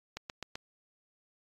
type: click train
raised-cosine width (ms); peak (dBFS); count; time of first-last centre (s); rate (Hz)
0.2; -21; 4; 0.17-0.555; 7.79
effects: AAC 32 kbps